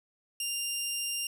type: tone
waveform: 15% pulse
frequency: 2794 Hz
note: F7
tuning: in tune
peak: -24 dBFS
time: 0.4-1.27 s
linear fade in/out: 2 ms
effects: none